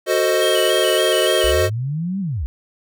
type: chord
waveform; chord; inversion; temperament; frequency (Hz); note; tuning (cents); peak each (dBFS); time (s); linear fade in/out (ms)
square; F# diminished seventh; none; equal with one note detuned; 370 / 445.9 / 523.3 / 622.3; F#4 / A4 / C5 / Eb5; 0 / +23 / 0 / 0; -21 / -23 / -22 / -20; 0.06-1.7; 50
type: tone with vibrato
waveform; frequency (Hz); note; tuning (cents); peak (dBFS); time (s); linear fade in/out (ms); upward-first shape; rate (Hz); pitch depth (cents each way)
square; 3089; G7; -26; -23; 0.41-1.52; 10; square; 3.5; 68
type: linear two-way sweep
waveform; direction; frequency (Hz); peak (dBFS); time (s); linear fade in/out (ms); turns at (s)
sine; up then down; 53.4 to 201.2 to 53.4; -20; 1.44-2.46; 0; 2.2
effects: none